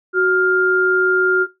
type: tone pair together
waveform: sine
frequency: 371.3 / 1403 Hz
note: F#4 / F6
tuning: +6 / +8 cents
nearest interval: octave + major seventh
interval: 2302 cents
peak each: -15 dBFS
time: 0.13-1.47 s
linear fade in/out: 50 ms
effects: noise-tail reverb RT60 0.2 s tail -17 dB re dry